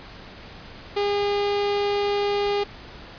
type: tone with notch filter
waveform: sawtooth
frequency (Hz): 406.6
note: G#4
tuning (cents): -37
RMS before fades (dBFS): -23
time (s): 0.96-2.64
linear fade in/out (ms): 10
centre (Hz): 1500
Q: 1.8
effects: pink hiss -42 dBFS RMS until 3.18 s + resampled to 11025 Hz